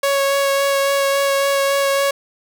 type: tone with vibrato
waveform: sawtooth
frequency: 554.4 Hz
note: C#5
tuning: in tune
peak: -11 dBFS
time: 0.03-2.11 s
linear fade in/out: 5 ms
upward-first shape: sine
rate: 3.6 Hz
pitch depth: 11 cents each way
effects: none